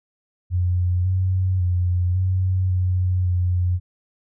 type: tone with pitch steps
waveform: sine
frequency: 89.5 / 93.1 / 89.3 / 93 / 91.4 / 89.6 Hz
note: F2 / F#2 / F2 / F#2 / F#2 / F2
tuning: +43 / +11 / +39 / +9 / -21 / +45 cents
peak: -17 dBFS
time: 0.5-3.8 s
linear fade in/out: 50 ms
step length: 550 ms
effects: none